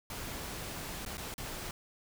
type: noise with dropouts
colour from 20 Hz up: pink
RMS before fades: -41 dBFS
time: 0.1-1.71 s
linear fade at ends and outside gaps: 2 ms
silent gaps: 1.051-1.061 / 1.172-1.179 / 1.341-1.38 s
effects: none